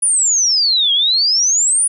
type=exponential two-way sweep; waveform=sine; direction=down then up; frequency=9870 to 3213 to 9870 Hz; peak=-11 dBFS; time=0.02-1.88 s; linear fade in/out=10 ms; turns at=0.93 s; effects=none